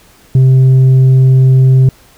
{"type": "tone with tanh clipping", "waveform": "sine", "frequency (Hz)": 130.9, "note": "C3", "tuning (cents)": 1, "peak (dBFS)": -4, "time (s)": [0.35, 1.89], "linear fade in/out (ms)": 2, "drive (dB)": 3, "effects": ["pink hiss -44 dBFS RMS until 2.17 s"]}